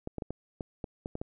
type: clicks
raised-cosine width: 2 ms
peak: -22 dBFS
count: 9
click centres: 0.074 / 0.183 / 0.222 / 0.306 / 0.608 / 0.842 / 1.059 / 1.154 / 1.215 s
effects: none